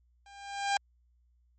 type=tone with level ramp; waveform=sawtooth; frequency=800 Hz; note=G5; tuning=35 cents sharp; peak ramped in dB=-49 to -20 dBFS; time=0.26-0.77 s; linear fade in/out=2 ms; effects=added 60 Hz sine -64 dBFS peak until 1.58 s + MP3 32 kbps